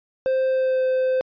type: tone with pitch glide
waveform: triangle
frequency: 523.3 to 517 Hz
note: C5 to C5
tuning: 0 to -21 cents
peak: -16 dBFS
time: 0.26-1.21 s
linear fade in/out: 0 ms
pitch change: -21 cents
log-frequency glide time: 0.48-0.84 s
effects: resampled to 11025 Hz